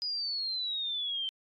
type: exponential sweep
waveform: sine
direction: down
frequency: 4978 to 3100 Hz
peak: -31 dBFS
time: 0.02-1.29 s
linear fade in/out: 0 ms
effects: AAC 32 kbps